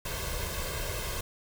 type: noise with comb filter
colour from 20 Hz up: pink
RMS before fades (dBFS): -34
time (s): 0.05-1.21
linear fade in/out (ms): 5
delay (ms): 1.9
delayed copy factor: +0.75
effects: none